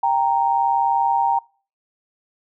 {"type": "tone pair together", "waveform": "sine", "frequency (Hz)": [789, 929.7], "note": ["G5", "A#5"], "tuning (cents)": [11, -5], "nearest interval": "minor third", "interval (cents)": 284, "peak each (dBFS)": [-19, -18], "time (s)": [0.03, 1.39], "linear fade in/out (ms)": 5, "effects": ["noise-tail reverb RT60 0.4 s tail -25 dB re dry"]}